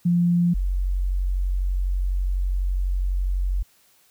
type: tone pair in turn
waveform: sine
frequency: 173.8 / 46.03 Hz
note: F3 / F#1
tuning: -8 / -8 cents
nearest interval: octave + major seventh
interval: 2300 cents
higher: first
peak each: -16 / -20 dBFS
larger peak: first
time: 0.05-0.54 / 0.54-3.63 s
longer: second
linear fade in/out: 10 ms
effects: white hiss -59 dBFS RMS until 4.1 s